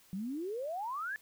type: exponential sweep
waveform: sine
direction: up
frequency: 179.9 to 1760 Hz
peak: -35 dBFS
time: 0.13-1.16 s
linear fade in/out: 0 ms
effects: white hiss -63 dBFS RMS until 1.21 s